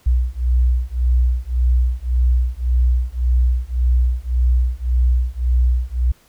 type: beating tone pair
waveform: sine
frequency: 60.7 / 62.5 Hz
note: B1 / B1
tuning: -29 / +21 cents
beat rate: 1.8 Hz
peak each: -16 dBFS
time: 0.06-6.12 s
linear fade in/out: 10 ms
effects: tanh soft clip ceiling -7 dBFS + pink hiss -54 dBFS RMS until 6.28 s